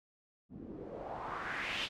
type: noise with low-pass filter sweep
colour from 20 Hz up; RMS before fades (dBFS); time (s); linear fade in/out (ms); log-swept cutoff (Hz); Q
white; -41; 0.49-1.89; 50; 210 to 3500; 2.9
effects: none